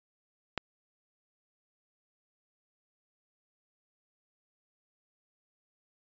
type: click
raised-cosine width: 0.3 ms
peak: -14 dBFS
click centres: 0.577 s
effects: resampled to 16000 Hz